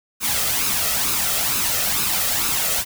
white noise with flanger, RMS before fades -21 dBFS, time 0.2-2.85 s, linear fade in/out 50 ms, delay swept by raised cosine 0.76 to 1.59 ms, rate 2.2 Hz, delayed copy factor +0.55, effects none

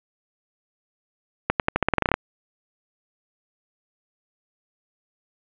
accelerating click train, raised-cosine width 0.5 ms, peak -3 dBFS, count 13, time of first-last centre 1.5-2.141 s, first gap 98 ms, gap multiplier 0.88, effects resampled to 8000 Hz + 7-bit

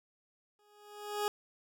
20% pulse tone with exponential growth, 415.3 Hz, G#4, in tune, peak -24 dBFS, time 0.59-1.28 s, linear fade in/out 1 ms, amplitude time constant 150 ms, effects none

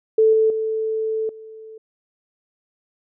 sine tone with level steps, 440 Hz, A4, in tune, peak -11 / -13 / -20 / -36 dBFS, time 0.18-1.78 s, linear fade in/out 5 ms, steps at 0.33 / 0.5 / 1.29 s, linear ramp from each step 2 ms, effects none

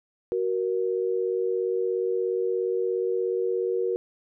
sine tone pair together, 373.2 / 470.2 Hz, F#4 / A#4, +15 / +15 cents, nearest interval major third, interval 400 cents, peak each -26 dBFS, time 0.32-3.96 s, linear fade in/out 0 ms, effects none

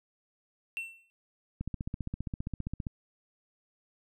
triangle tone with exponential decay, 2701 Hz, E7, 42 cents sharp, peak -29 dBFS, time 0.77-1.1 s, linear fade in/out 0 ms, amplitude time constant 70 ms
click train, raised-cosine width 5 ms, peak -22 dBFS, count 20, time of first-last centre 1.61-2.868 s, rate 15.1 Hz
effects none

